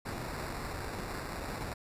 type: noise with sample-and-hold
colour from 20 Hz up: pink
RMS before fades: -39 dBFS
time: 0.05-1.74 s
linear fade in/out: 10 ms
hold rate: 3150 Hz
effects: resampled to 32000 Hz